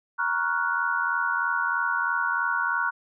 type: chord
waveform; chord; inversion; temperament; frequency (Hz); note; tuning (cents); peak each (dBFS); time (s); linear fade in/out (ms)
sine; Gb major seventh; first; equal with one note detuned; 944.3 / 1108.7 / 1396.9 / 1480; Bb5 / Db6 / F6 / Gb6; +22 / 0 / 0 / 0; -30 / -30 / -29 / -26; 0.18-2.91; 20
effects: none